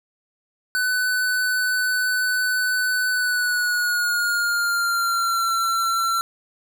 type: tone with pitch glide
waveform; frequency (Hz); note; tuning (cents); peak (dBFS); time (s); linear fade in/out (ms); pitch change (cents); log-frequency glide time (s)
square; 1501 to 1352.8; F#6 to E6; +24 to +44; -20; 0.75-6.21; 0; -180; 3.09-5.52
effects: none